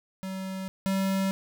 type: tone pair in turn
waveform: square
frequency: 190 / 192.87 Hz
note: F#3 / G3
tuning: +46 / -28 cents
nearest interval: unison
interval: 26 cents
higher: second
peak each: -33 / -25 dBFS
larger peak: second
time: 0.23-0.68 / 0.86-1.31 s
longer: neither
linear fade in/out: 0 ms
effects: none